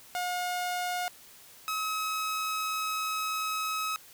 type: tone pair in turn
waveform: sawtooth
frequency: 718 / 1279.3 Hz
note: F5 / D#6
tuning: +48 / +48 cents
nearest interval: minor seventh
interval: 1000 cents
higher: second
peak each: -26 dBFS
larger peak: neither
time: 0.15-1.08 / 1.68-3.96 s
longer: second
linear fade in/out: 0 ms
effects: white hiss -53 dBFS RMS until 4.13 s